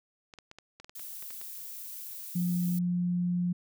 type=clicks; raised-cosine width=0.2 ms; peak=-30 dBFS; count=11; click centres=0.338 / 0.387 / 0.514 / 0.586 / 0.8 / 0.845 / 0.895 / 0.995 / 1.225 / 1.306 / 1.414 s
type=noise; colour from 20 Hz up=violet; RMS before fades=-42 dBFS; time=0.95-2.79 s; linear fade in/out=5 ms
type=tone; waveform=sine; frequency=176.9 Hz; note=F3; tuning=23 cents sharp; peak=-26 dBFS; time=2.35-3.53 s; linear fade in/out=10 ms
effects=none